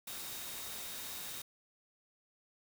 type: tone in noise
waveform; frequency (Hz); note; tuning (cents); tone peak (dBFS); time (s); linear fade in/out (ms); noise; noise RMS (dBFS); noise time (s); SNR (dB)
sine; 3729; A#7; 0; -52; 0.07-1.42; 5; white; -44; 0.07-1.42; -11
effects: none